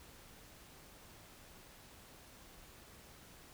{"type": "silence", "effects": ["pink hiss -58 dBFS RMS until 3.53 s"]}